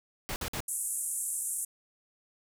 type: noise bursts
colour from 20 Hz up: pink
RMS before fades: -35 dBFS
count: 3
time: 0.29-0.604 s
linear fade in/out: 0 ms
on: 70 ms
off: 52 ms
type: band-pass noise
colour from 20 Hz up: white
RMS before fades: -34 dBFS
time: 0.68-1.65 s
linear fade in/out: 5 ms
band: 7800 to 11000 Hz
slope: 48 dB/octave
effects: none